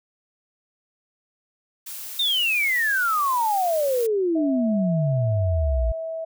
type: noise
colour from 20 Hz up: blue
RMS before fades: -35 dBFS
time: 1.86-4.07 s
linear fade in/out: 10 ms
type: exponential sweep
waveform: sine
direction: down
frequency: 3723 to 55 Hz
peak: -19 dBFS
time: 2.19-5.92 s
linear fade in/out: 5 ms
type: tone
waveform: sine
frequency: 650 Hz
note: E5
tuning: 24 cents flat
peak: -27 dBFS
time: 4.35-6.25 s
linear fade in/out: 10 ms
effects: none